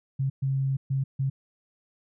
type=tone bursts at uneven times; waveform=sine; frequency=135.1 Hz; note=C#3; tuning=44 cents flat; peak=-23 dBFS; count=4; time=0.19-0.3 / 0.42-0.77 / 0.9-1.04 / 1.19-1.3 s; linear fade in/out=10 ms; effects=none